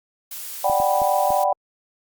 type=noise; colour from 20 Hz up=blue; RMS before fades=-33 dBFS; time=0.31-1.44 s; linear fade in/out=5 ms
type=chord; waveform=sine; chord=G major seventh; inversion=second; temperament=equal; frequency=587.3 / 740 / 784 / 987.8 Hz; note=D5 / F#5 / G5 / B5; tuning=0 / 0 / 0 / 0 cents; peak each=-22 / -22 / -21 / -25 dBFS; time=0.64-1.53 s; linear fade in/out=5 ms
type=clicks; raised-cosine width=3 ms; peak=-22 dBFS; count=4; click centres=0.698 / 0.801 / 1.018 / 1.305 s
effects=Opus 48 kbps